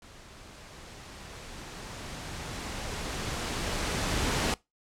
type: noise with level ramp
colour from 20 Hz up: pink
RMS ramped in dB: -51 to -27 dBFS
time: 0.02-4.54 s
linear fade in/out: 2 ms
effects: noise-tail reverb RT60 0.2 s tail -22 dB re dry + low-pass 8000 Hz 12 dB/octave